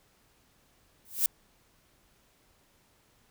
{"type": "noise with exponential growth", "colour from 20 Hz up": "violet", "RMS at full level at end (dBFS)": -21, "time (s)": [1.05, 1.26], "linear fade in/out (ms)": 2, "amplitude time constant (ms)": 45, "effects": ["pink hiss -66 dBFS RMS until 3.3 s"]}